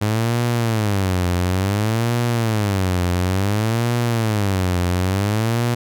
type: tone with vibrato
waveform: sawtooth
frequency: 103.1 Hz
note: G#2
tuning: 12 cents flat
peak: -13 dBFS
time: 0.01-5.75 s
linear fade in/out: 10 ms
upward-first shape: sine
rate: 0.57 Hz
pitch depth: 260 cents each way
effects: none